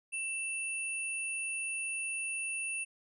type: tone pair together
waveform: sine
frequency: 2664 / 9515 Hz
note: E7 / D9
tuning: +18 / +22 cents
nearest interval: octave + minor seventh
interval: 2204 cents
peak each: -35 / -39 dBFS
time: 0.12-2.85 s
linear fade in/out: 20 ms
effects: none